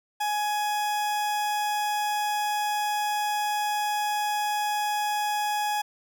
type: tone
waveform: 40% pulse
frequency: 837 Hz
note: G#5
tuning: 13 cents sharp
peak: -24 dBFS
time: 0.2-5.82 s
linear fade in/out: 10 ms
effects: none